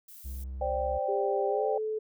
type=noise; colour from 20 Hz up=violet; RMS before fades=-49 dBFS; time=0.08-0.44 s; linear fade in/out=5 ms
type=tone with vibrato; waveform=triangle; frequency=65.41 Hz; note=C2; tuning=in tune; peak=-33 dBFS; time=0.24-0.99 s; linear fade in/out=20 ms; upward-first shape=triangle; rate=17 Hz; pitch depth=68 cents each way
type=chord; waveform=sine; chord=C suspended second; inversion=none; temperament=equal with one note detuned; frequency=524.8 / 587.3 / 784 Hz; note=C5 / D5 / G5; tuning=+5 / 0 / 0 cents; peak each=-32 dBFS; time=0.61-1.78 s; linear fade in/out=5 ms
type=tone with pitch glide; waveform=sine; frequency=400 to 433.7 Hz; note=G4 to A4; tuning=+35 to -25 cents; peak=-29 dBFS; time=1.08-1.99 s; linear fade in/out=10 ms; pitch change=+140 cents; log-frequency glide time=1.48-1.65 s
effects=none